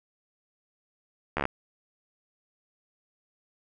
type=slowing click train; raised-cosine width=0.5 ms; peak=-12 dBFS; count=7; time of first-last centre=1.37-1.454 s; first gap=13 ms; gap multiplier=1.03; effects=none